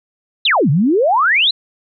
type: exponential two-way sweep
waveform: sine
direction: down then up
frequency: 4156 to 130 to 4156 Hz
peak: -10 dBFS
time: 0.45-1.51 s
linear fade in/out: 5 ms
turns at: 0.7 s
effects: none